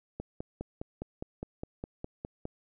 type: click train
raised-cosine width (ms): 2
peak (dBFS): -23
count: 12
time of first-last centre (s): 0.2-2.454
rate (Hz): 4.88
effects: none